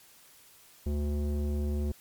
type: tone with low-pass filter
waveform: square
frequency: 73.2 Hz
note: D2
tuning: 5 cents flat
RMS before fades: -30 dBFS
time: 0.86-1.92 s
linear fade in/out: 5 ms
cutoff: 390 Hz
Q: 1.3
effects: white hiss -57 dBFS RMS until 2 s + MP3 96 kbps